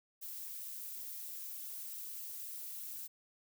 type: noise with flanger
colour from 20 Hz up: violet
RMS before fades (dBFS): -45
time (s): 0.21-3.08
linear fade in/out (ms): 20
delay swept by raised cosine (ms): 2 to 3.4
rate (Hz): 3.4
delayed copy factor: -0.5
effects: none